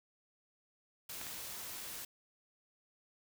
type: noise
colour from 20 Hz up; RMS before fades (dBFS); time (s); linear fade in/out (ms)
white; -45; 1.09-2.05; 5
type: clicks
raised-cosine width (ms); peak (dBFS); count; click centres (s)
0.3; -30; 2; 1.214 / 1.268
effects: none